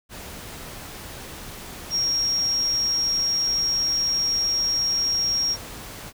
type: tone in noise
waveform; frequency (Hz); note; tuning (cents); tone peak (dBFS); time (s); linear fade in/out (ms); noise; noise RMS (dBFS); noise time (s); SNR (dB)
sine; 5588; F8; 0; -20; 1.9-5.57; 50; pink; -38; 0.09-6.13; +15
effects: none